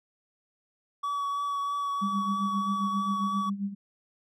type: tone with vibrato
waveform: triangle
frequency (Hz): 1136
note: C#6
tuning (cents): +42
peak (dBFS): -26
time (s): 1.03-3.5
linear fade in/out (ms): 10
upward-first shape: triangle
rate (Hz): 3.1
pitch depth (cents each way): 16
type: tone with tremolo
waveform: sine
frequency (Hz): 199.4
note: G3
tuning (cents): +30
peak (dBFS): -26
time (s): 2.01-3.75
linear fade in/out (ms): 20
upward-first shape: sine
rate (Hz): 7.5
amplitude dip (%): 75
effects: none